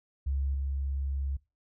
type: tone with level steps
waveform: sine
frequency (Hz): 68.6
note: C#2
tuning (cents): -17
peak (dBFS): -27 / -29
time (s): 0.26-1.37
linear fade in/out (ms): 10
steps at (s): 0.54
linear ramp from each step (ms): 2
effects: noise-tail reverb RT60 0.3 s tail -23 dB re dry